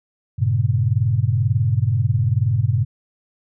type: chord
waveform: sine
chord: G diminished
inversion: none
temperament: equal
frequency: 98 / 116.54 / 138.59 Hz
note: G2 / Bb2 / Db3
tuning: 0 / 0 / 0 cents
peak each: -20 / -18 / -22 dBFS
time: 0.38-2.85 s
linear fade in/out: 20 ms
effects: none